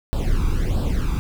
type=noise with flanger; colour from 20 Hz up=brown; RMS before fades=-20 dBFS; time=0.13-1.19 s; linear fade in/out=0 ms; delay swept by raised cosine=0.23 to 0.84 ms; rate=1.5 Hz; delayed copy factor=+0.8; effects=none